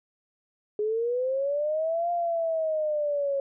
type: linear two-way sweep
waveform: sine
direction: up then down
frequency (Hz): 415.3 to 698.5 to 548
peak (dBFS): -24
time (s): 0.79-3.4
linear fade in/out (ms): 2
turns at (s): 2.11
effects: none